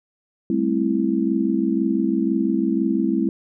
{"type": "chord", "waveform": "sine", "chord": "A minor seventh", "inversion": "third", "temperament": "just", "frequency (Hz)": [198, 220, 264, 330], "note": ["G3", "A3", "C4", "E4"], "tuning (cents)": [18, 0, 16, 2], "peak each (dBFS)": [-24, -24, -23, -22], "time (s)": [0.5, 3.29], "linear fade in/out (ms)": 2, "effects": []}